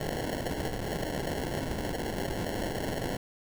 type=noise with sample-and-hold; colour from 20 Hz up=blue; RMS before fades=-33 dBFS; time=0-3.17 s; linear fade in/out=5 ms; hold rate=1225 Hz; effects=none